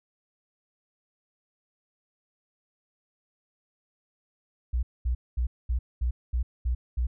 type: tone bursts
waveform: sine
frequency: 60.9 Hz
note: B1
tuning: 24 cents flat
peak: -23 dBFS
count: 8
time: 4.73-7.07 s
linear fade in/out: 10 ms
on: 100 ms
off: 220 ms
effects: none